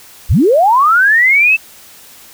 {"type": "linear sweep", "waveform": "sine", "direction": "up", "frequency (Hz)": [34.65, 2669], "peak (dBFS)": -6, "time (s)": [0.29, 1.57], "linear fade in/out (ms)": 20, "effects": ["white hiss -39 dBFS RMS until 2.33 s"]}